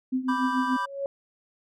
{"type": "tone with tremolo", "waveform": "sine", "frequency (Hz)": 258.1, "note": "C4", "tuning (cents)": -23, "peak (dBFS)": -21, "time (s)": [0.12, 0.77], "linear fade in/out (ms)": 10, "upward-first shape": "triangle", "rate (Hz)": 6.9, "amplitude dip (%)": 85}
{"type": "chord", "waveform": "triangle", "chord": "G major", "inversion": "first", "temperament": "equal", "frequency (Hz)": [987.8, 1174.7, 1568], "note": ["B5", "D6", "G6"], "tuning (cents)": [0, 0, 0], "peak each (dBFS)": [-26, -30, -31], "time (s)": [0.28, 0.86], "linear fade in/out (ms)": 10}
{"type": "tone with exponential growth", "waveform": "sine", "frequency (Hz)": 554.4, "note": "C#5", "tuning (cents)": 0, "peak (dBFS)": -24, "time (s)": [0.63, 1.06], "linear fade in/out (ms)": 1, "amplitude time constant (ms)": 93}
{"effects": []}